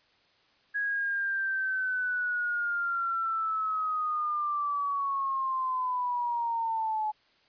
sine linear sweep, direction down, 1661.2 to 850 Hz, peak -27 dBFS, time 0.74-7.12 s, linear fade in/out 20 ms, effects white hiss -65 dBFS RMS until 7.48 s + resampled to 11025 Hz

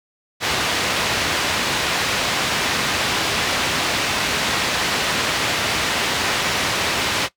white low-pass noise, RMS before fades -21 dBFS, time 0.4-7.29 s, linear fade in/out 50 ms, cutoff 3700 Hz, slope 12 dB/octave, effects noise-tail reverb RT60 0.1 s tail -18 dB re dry + high-pass 60 Hz 12 dB/octave

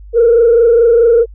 sine tone with frequency modulation, 466.2 Hz, A#4, in tune, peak -4 dBFS, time 0.13-1.26 s, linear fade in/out 50 ms, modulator 24.7 Hz, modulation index 0.72, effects tanh soft clip ceiling -1 dBFS + added 50 Hz sine -31 dBFS peak until 1.34 s

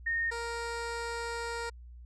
sine / 15% pulse tone pair in turn, 1842 / 467.2 Hz, A#6 / A#4, -21 / +4 cents, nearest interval 2 octaves, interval 2375 cents, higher first, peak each -28 dBFS, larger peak neither, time 0.06-0.31 / 0.31-1.7 s, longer second, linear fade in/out 10 ms, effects added 60 Hz sine -46 dBFS peak until 2.05 s + resampled to 22050 Hz

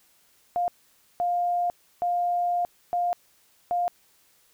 sine tone bursts at uneven times, 704 Hz, F5, 14 cents sharp, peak -22 dBFS, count 5, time 0.56-0.68 / 1.2-1.7 / 2.02-2.65 / 2.93-3.13 / 3.71-3.88 s, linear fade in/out 0 ms, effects white hiss -62 dBFS RMS until 4.53 s

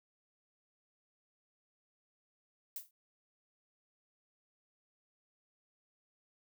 violet noise with exponential decay, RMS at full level -38 dBFS, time 2.76-2.91 s, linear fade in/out 2 ms, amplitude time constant 32 ms, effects none

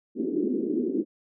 pink band-pass noise, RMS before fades -27 dBFS, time 0.15-1.05 s, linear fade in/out 50 ms, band 230 to 390 Hz, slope 48 dB/octave, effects none

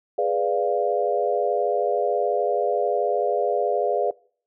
sine chord, G# diminished seventh, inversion none, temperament equal, 415.3 / 493.9 / 587.3 / 698.5 Hz, G#4 / B4 / D5 / F5, 0 / 0 / 0 / 0 cents, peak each -25 dBFS, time 0.18-4.11 s, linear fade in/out 5 ms, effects noise-tail reverb RT60 0.5 s tail -24 dB re dry

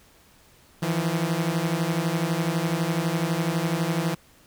sawtooth beating tone pair, 160 / 172 Hz, D#3 / F3, +49 / -26 cents, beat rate 12 Hz, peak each -22 dBFS, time 0.82-4.15 s, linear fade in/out 10 ms, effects pink hiss -56 dBFS RMS until 4.46 s

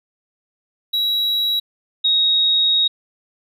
triangle / sine tone pair in turn, 3880 / 3770 Hz, B7 / A#7, -31 / +19 cents, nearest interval unison, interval 50 cents, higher first, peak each -15 / -13 dBFS, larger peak second, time 0.93-1.6 / 2.04-2.88 s, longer second, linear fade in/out 10 ms, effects none

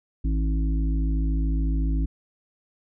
harmonic tone, 53.8 Hz, A1, 38 cents flat, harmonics 1 / 3 / 5 / 6, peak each -21 / -32 / -32 / -38 dBFS, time 0.24-2.06 s, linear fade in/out 10 ms, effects none

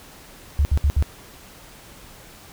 sine tone bursts, 72 Hz, D2, 34 cents flat, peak -14 dBFS, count 4, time 0.59-1.025 s, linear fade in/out 0 ms, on 60 ms, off 65 ms, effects pink hiss -45 dBFS RMS until 2.52 s

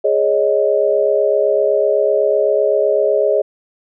sine chord, Ab suspended fourth, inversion none, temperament equal, 415.3 / 554.4 / 622.3 Hz, Ab4 / Db5 / Eb5, 0 / 0 / 0 cents, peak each -16 dBFS, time 0.04-3.42 s, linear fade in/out 10 ms, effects none

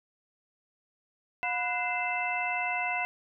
sine tone cluster, 720 / 989 / 1481 / 2075 / 2649 Hz, F#5 / B5 / F#6 / C7 / E7, -47 / +2 / +1 / -15 / +8 cents, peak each -33 / -37 / -39 / -33 / -33 dBFS, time 1.43-3.05 s, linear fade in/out 0 ms, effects none

